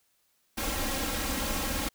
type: noise with comb filter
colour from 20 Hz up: pink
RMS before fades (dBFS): -31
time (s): 0.57-1.89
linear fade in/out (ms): 10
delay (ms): 3.7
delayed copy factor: +0.8
effects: white hiss -71 dBFS RMS until 1.94 s